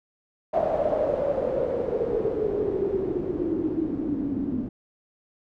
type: noise with low-pass filter sweep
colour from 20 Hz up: white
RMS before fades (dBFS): -26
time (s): 0.53-4.69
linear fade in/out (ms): 10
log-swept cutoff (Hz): 650 to 260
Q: 9.9
effects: none